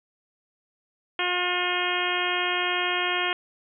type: harmonic tone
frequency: 357.8 Hz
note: F4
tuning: 42 cents sharp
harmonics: 1 / 2 / 3 / 4 / 5 / 6 / 7 / 8 / 9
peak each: -32 / -32 / -32 / -32 / -32 / -32 / -32 / -32 / -32 dBFS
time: 1.19-3.33 s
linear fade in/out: 2 ms
effects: none